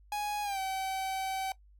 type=tone with pitch glide; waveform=45% pulse; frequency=831 to 766.4 Hz; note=G#5 to G5; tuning=+1 to -39 cents; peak=-32 dBFS; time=0.12-1.52 s; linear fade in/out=2 ms; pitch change=-140 cents; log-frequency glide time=0.43-0.59 s; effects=noise-tail reverb RT60 0.1 s tail -18 dB re dry + added 50 Hz sine -56 dBFS peak until 1.79 s